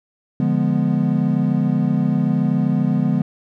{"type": "chord", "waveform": "triangle", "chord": "D diminished seventh", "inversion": "none", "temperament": "equal", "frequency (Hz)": [146.83, 174.61, 207.7, 246.9], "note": ["D3", "F3", "Ab3", "Cb4"], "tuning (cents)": [0, 0, 0, 0], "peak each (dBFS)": -19, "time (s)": [0.4, 3.22], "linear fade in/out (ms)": 2, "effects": []}